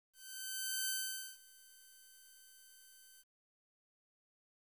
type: tone with ADSR envelope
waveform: 5% pulse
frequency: 1539 Hz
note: G6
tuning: 32 cents flat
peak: -24 dBFS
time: 0.13-3.24 s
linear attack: 750 ms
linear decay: 490 ms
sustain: -24 dB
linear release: 36 ms
effects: 11-bit